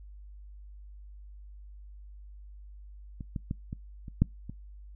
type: clicks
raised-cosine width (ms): 5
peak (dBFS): -27 / -21 / -19 / -24 / -30 / -9 / -26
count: 7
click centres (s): 3.208 / 3.362 / 3.511 / 3.729 / 4.082 / 4.22 / 4.496
effects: noise-tail reverb RT60 0.2 s tail -25 dB re dry + added 50 Hz sine -45 dBFS peak until 4.95 s